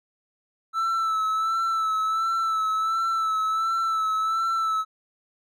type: tone with vibrato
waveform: triangle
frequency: 1318.5 Hz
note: E6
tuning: in tune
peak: -20 dBFS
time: 0.73-4.85 s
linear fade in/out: 50 ms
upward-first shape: sine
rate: 1.4 Hz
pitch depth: 33 cents each way
effects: none